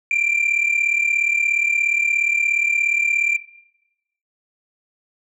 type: tone pair together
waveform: sine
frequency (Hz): 2344 / 2381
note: D7 / D7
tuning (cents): -4 / +23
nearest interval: unison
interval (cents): 27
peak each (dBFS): -19 / -16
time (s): 0.11-3.37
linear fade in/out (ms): 2
effects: noise-tail reverb RT60 0.9 s tail -18 dB re dry + tanh soft clip ceiling -13 dBFS

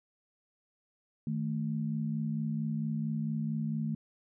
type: tone pair together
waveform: sine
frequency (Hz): 155.56 / 220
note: D#3 / A3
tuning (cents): 0 / 0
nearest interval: tritone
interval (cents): 600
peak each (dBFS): -33 / -33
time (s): 1.27-3.95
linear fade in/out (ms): 2
effects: none

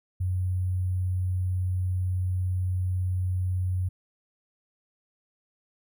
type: tone with sample-and-hold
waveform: sine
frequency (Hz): 91.8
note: F#2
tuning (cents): -13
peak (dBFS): -24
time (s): 0.2-3.89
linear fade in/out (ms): 10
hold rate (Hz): 11025
effects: none

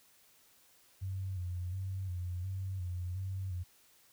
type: tone with vibrato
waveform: sine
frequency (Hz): 92.2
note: F#2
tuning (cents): -6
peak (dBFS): -35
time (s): 1.01-3.64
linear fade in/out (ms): 20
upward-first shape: square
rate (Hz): 1.4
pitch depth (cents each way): 57
effects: white hiss -65 dBFS RMS until 4.12 s

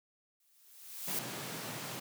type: noise with exponential growth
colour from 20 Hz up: blue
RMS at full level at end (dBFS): -34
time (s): 0.4-1.19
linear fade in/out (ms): 2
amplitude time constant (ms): 170
type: high-pass noise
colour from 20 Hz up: pink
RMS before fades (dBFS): -42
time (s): 1.07-2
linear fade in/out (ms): 10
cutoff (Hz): 110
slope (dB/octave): 96
effects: none

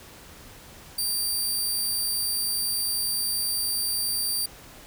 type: tone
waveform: 15% pulse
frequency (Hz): 4690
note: D8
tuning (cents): -3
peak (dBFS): -18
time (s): 0.98-4.46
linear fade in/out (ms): 5
effects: pink hiss -47 dBFS RMS until 4.86 s

